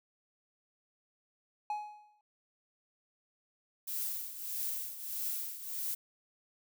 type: tone with exponential decay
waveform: triangle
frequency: 840 Hz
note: G#5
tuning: 19 cents sharp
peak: -29 dBFS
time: 1.7-2.21 s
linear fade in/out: 2 ms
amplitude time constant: 110 ms
type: noise with tremolo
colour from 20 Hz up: violet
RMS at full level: -35 dBFS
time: 3.87-5.95 s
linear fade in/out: 10 ms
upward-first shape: triangle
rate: 1.6 Hz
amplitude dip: 75%
effects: none